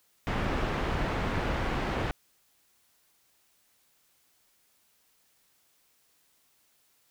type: low-pass noise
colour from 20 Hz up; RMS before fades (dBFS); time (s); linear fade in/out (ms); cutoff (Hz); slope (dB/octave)
pink; -30; 0.27-2.11; 0; 2100; 12
effects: white hiss -68 dBFS RMS until 7.1 s